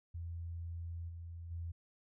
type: tone with level steps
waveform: sine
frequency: 84.5 Hz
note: E2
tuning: 43 cents sharp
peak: -40 / -44 / -39 dBFS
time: 0.14-1.72 s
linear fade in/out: 10 ms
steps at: 1.08 / 1.5 s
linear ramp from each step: 20 ms
effects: none